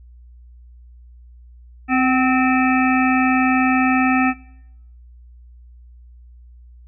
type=harmonic tone with a mistuned harmonic; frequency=259.6 Hz; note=C4; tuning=13 cents flat; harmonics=1 / 3 / 5 / 7 / 9 / 10; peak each=-16 / -21 / -23 / -24 / -26 / -26 dBFS; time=1.88-4.34 s; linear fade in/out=50 ms; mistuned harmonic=3; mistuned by=-35 cents; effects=noise-tail reverb RT60 0.8 s tail -21 dB re dry + added 60 Hz sine -41 dBFS peak until 6.87 s